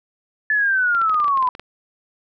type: linear sweep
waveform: sine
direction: down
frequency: 1741 to 987.8 Hz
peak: -15 dBFS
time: 0.5-1.49 s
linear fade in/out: 2 ms
type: clicks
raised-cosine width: 0.3 ms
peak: -19 dBFS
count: 12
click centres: 0.949 / 1.016 / 1.096 / 1.144 / 1.201 / 1.244 / 1.281 / 1.374 / 1.426 / 1.474 / 1.551 / 1.596 s
effects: none